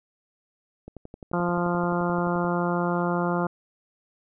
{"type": "click train", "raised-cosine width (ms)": 2, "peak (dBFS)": -26, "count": 19, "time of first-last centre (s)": [0.88, 2.445], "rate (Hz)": 11.5}
{"type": "harmonic tone", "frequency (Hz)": 174.61, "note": "F3", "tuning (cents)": 0, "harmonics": [1, 2, 3, 4, 5, 6, 7, 8], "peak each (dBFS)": [-26, -29, -31, -32, -33, -34, -34, -35], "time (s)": [1.33, 3.47], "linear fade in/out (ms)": 5}
{"type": "noise with exponential growth", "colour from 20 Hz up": "violet", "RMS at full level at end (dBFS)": -45, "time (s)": [2.46, 3.02], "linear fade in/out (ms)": 2, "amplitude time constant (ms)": 120}
{"effects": ["resampled to 8000 Hz"]}